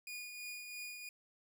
sawtooth tone with tremolo, 2448 Hz, D#7, 29 cents flat, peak -39 dBFS, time 0.07-1.09 s, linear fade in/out 2 ms, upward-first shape triangle, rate 3 Hz, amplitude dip 45%, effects none

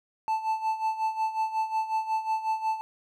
triangle tone with tremolo, 880 Hz, A5, in tune, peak -21 dBFS, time 0.28-2.81 s, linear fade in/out 0 ms, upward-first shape sine, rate 5.5 Hz, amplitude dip 75%, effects none

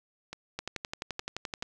two click trains, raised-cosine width 0.2 ms, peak -17 / -22 dBFS, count 13 / 4, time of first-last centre 0.59-1.624 / 0.33-1.629 s, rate 11.6 / 2.31 Hz, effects none

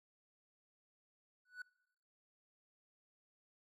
triangle tone with exponential growth, 1482 Hz, F#6, 2 cents sharp, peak -39 dBFS, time 1.45-1.62 s, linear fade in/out 5 ms, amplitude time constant 36 ms, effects noise-tail reverb RT60 1.0 s tail -24 dB re dry

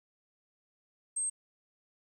sine tone, 8370 Hz, C9, in tune, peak -30 dBFS, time 1.16-1.3 s, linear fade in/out 10 ms, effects 11-bit

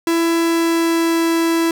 45% pulse tone with pitch glide, 333.4 to 331.3 Hz, E4 to E4, +20 to +9 cents, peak -14 dBFS, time 0.07-1.71 s, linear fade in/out 2 ms, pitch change -11 cents, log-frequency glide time 0.35-1.27 s, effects none

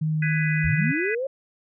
sine tone with vibrato, 155.4 Hz, D#3, 2 cents flat, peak -21 dBFS, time 0.01-0.92 s, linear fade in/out 10 ms, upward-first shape sine, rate 3.5 Hz, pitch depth 9 cents each way
sine chord, G# minor seventh, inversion third, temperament just, 1495.1 / 1661.2 / 1993.5 / 2492 Hz, F#6 / G#6 / B6 / D#7, +18 / 0 / +16 / +2 cents, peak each -33 / -31 / -28 / -31 dBFS, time 0.22-1.15 s, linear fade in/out 5 ms
sine linear sweep, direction up, 54.5 to 554.4 Hz, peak -24 dBFS, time 0.64-1.27 s, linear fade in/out 5 ms
effects none

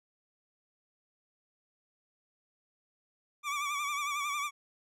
25% pulse tone with vibrato, 1160 Hz, D6, 22 cents flat, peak -28 dBFS, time 3.43-4.51 s, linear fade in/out 50 ms, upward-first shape sine, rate 11 Hz, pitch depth 60 cents each way, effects low-pass 11000 Hz 12 dB/octave

